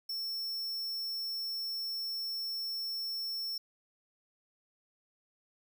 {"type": "tone", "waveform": "square", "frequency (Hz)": 5400, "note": "E8", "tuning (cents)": 41, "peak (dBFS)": -35, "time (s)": [0.09, 3.58], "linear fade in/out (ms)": 5, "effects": []}